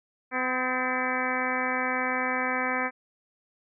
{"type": "harmonic tone with a mistuned harmonic", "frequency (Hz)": 254.5, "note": "C4", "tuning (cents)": -48, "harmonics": [1, 2, 3, 4, 5, 6, 7, 8, 9], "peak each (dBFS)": [-34, -34, -34, -34, -34, -34, -34, -34, -34], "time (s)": [0.31, 2.91], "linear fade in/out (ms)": 50, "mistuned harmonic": 6, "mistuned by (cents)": 54, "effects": []}